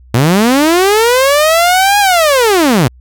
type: linear two-way sweep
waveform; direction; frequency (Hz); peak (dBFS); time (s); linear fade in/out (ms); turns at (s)
sawtooth; up then down; 110 to 830.6 to 110; -3; 0.14-2.88; 5; 1.99
effects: added 62 Hz sine -37 dBFS peak until 3 s